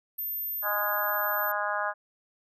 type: tone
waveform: sine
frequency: 13340 Hz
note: G#9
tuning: 7 cents sharp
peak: -30 dBFS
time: 0.18-1.52 s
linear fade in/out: 10 ms
type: harmonic tone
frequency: 206.4 Hz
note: G#3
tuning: 10 cents flat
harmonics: 3 / 4 / 5 / 6 / 7 / 8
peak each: -34 / -34 / -34 / -34 / -34 / -34 dBFS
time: 0.62-1.94 s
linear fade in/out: 50 ms
effects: none